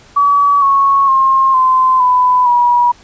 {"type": "tone with pitch steps", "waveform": "sine", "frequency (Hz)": [1140, 1103.1, 1067.4, 1032.8, 999.3, 967], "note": ["C#6", "C#6", "C6", "C6", "B5", "B5"], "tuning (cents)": [48, -9, 34, -23, 20, -37], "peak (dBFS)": -7, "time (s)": [0.16, 2.92], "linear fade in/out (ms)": 10, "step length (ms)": 460, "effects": ["pink hiss -43 dBFS RMS until 3.03 s", "resampled to 16000 Hz"]}